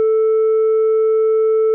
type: tone with tanh clipping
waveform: sine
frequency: 440 Hz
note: A4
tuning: in tune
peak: -12 dBFS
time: 0-1.74 s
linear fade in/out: 0 ms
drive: 2 dB
effects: none